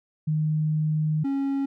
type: tone pair in turn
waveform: sine / triangle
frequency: 154.4 / 275.1 Hz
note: D#3 / C#4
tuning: -13 / -13 cents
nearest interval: minor seventh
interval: 1000 cents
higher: second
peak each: -21 dBFS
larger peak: neither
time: 0.27-1.24 / 1.24-1.66 s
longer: first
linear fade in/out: 10 ms
effects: none